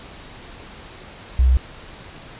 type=tone; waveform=sine; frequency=63.7 Hz; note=C2; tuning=46 cents flat; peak=-11 dBFS; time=1.39-1.57 s; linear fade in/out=0 ms; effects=pink hiss -40 dBFS RMS until 2.39 s + resampled to 8000 Hz